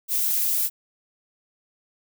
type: noise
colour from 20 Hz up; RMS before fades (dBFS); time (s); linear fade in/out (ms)
violet; -23; 0.08-0.7; 50
effects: none